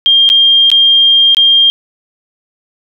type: tone with dropouts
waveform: sine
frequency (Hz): 3206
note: G7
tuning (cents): +38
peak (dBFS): -4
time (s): 0.06-1.7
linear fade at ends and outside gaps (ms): 0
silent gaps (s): 0.291-0.3 / 0.702-0.716 / 1.347-1.369
effects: none